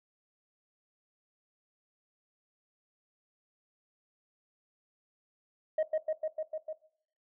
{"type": "tone with echo", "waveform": "sine", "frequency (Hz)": 625, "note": "D#5", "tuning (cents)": 8, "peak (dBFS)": -23, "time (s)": [5.78, 5.83], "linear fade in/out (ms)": 5, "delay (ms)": 150, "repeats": 6, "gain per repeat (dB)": -2, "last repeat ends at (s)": 6.73, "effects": ["noise-tail reverb RT60 0.6 s tail -18 dB re dry", "tanh soft clip ceiling -24 dBFS"]}